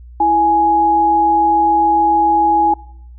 sine tone pair together, 331 / 834 Hz, E4 / G#5, +7 / +7 cents, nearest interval octave + major third, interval 1600 cents, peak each -19 / -10 dBFS, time 0.2-2.74 s, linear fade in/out 5 ms, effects noise-tail reverb RT60 0.7 s tail -22 dB re dry + added 60 Hz sine -34 dBFS peak until 3.18 s

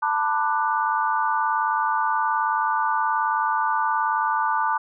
sine chord, B minor seventh, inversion third, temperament just, 889 / 987.8 / 1185.3 / 1481.6 Hz, A5 / B5 / D6 / F#6, +18 / 0 / +16 / +2 cents, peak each -23 / -27 / -25 / -28 dBFS, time 0.02-4.78 s, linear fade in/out 10 ms, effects none

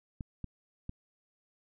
clicks, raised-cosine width 5 ms, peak -26 dBFS, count 3, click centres 0.208 / 0.443 / 0.894 s, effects none

